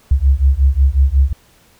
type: beating tone pair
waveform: sine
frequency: 65.41 / 70.91 Hz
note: C2 / C#2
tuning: 0 / +40 cents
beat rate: 5.5 Hz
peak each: -12 dBFS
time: 0.11-1.33 s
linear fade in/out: 5 ms
effects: pink hiss -51 dBFS RMS until 1.79 s